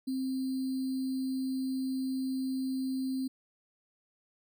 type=tone with sample-and-hold; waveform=sine; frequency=262.6 Hz; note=C4; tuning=6 cents sharp; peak=-30 dBFS; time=0.07-3.28 s; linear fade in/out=10 ms; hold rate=4410 Hz; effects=none